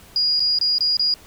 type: tone with dropouts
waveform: sine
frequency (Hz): 4874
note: D#8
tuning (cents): -37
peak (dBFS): -16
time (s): 0.16-1.14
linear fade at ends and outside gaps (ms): 1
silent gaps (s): 0.396-0.403 / 0.587-0.612 / 0.783-0.807 / 0.969-0.995
effects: pink hiss -47 dBFS RMS until 1.26 s